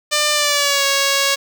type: tone with pitch glide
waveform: 5% pulse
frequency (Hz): 597 to 553.8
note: D5 to C#5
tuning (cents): +28 to -2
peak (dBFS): -3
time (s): 0.11-1.36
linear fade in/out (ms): 20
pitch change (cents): -130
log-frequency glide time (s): 0.33-0.85
effects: none